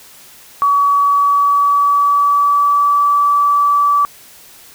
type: tone with pitch glide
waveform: sine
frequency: 1135 to 1154.2 Hz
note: C#6 to D6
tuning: +41 to -30 cents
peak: -9 dBFS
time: 0.62-4.05 s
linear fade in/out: 0 ms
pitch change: +29 cents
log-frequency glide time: 0.86-3.07 s
effects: white hiss -41 dBFS RMS until 4.74 s